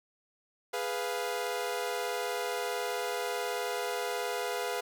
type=chord; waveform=sawtooth; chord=F diminished; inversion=first; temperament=equal; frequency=415.3 / 493.9 / 698.5 Hz; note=Ab4 / Cb5 / F5; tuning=0 / 0 / 0 cents; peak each=-33 / -31 / -33 dBFS; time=0.73-4.81 s; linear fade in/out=10 ms; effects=none